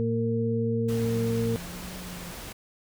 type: harmonic tone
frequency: 114.8 Hz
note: A#2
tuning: 26 cents flat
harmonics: 1 / 2 / 4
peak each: -28 / -28 / -28 dBFS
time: 0-1.56 s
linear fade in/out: 0 ms
type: noise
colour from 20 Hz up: pink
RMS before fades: -40 dBFS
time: 0.88-2.53 s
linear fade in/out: 10 ms
type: tone with vibrato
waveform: triangle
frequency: 178.4 Hz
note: F3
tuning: 37 cents sharp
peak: -38 dBFS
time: 1.04-2.31 s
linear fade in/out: 0 ms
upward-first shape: triangle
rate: 1.4 Hz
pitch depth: 50 cents each way
effects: none